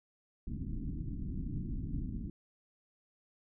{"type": "low-pass noise", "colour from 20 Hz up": "pink", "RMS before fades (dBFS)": -38, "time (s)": [0.47, 2.3], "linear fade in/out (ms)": 5, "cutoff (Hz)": 300, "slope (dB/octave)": 48, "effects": []}